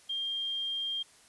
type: tone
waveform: sine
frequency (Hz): 3201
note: G7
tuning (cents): +36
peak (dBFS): -31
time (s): 0.09-1.03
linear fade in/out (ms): 10
effects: white hiss -59 dBFS RMS until 1.28 s + resampled to 24000 Hz